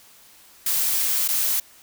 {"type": "noise with dropouts", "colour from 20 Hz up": "blue", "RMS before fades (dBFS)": -22, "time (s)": [0.66, 1.6], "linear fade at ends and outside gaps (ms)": 5, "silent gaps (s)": [1.279, 1.286], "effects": ["white hiss -51 dBFS RMS until 1.82 s"]}